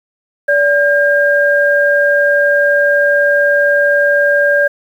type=tone pair together; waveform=sine; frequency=576.3 / 1608 Hz; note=D5 / G6; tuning=-33 / +44 cents; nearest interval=octave + tritone; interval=1777 cents; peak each=-11 dBFS; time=0.48-4.68 s; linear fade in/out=10 ms; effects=7-bit